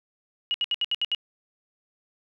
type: tone bursts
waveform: sine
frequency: 2892 Hz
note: F#7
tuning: 40 cents flat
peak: -22 dBFS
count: 7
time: 0.51-1.148 s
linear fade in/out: 0 ms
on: 32 ms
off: 69 ms
effects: none